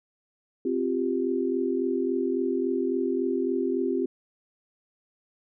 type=chord; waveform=sine; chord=C suspended fourth; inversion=none; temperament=just; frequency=261.6 / 348.8 / 392.4 Hz; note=C4 / F4 / G4; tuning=0 / -2 / +2 cents; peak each=-28 dBFS; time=0.65-4.06 s; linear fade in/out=5 ms; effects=none